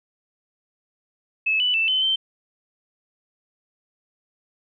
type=tone with pitch steps; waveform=sine; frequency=2598 / 2977 / 2657 / 3050 / 3109 Hz; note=E7 / F#7 / E7 / G7 / G7; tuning=-26 / +10 / +13 / -48 / -15 cents; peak=-18 dBFS; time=1.46-2.16 s; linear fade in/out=10 ms; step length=140 ms; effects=none